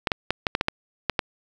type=clicks; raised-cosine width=0.3 ms; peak=-5 dBFS; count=9; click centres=0.072 / 0.118 / 0.306 / 0.468 / 0.551 / 0.611 / 0.684 / 1.097 / 1.192 s; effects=7-bit